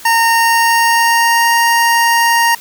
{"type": "tone with pitch glide", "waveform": "25% pulse", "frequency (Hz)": [919, 931.8], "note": ["A#5", "A#5"], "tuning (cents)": [-25, -1], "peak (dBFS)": -5, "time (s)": [0.05, 2.55], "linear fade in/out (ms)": 5, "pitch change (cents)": 24, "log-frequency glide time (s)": [0.28, 1.52], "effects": ["white hiss -35 dBFS RMS until 2.6 s"]}